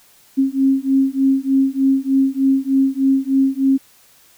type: beating tone pair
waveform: sine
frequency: 267.6 / 270.9 Hz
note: C4 / C#4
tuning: +39 / -40 cents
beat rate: 3.3 Hz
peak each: -16 dBFS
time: 0.37-3.78 s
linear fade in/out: 20 ms
effects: white hiss -51 dBFS RMS until 4.37 s